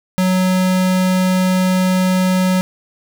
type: tone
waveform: square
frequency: 185 Hz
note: F#3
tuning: in tune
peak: -13 dBFS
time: 0.18-2.61 s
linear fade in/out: 0 ms
effects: none